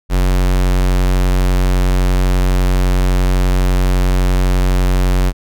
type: tone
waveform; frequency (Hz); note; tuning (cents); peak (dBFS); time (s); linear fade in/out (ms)
square; 45.91; F#1; -13; -11; 0.09-5.33; 50
effects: none